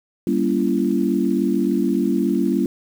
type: chord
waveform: sine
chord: G diminished seventh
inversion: none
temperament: just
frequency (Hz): 196 / 235.2 / 282.2 / 338.7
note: G3 / Bb3 / Db4 / Fb4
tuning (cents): 0 / +16 / +31 / +47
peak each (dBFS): -22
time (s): 0.27-2.66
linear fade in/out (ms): 2
effects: 7-bit